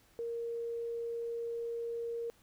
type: tone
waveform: sine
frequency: 466.2 Hz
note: A#4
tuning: in tune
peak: -35 dBFS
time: 0.19-2.3 s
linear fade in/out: 0 ms
effects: pink hiss -66 dBFS RMS until 2.42 s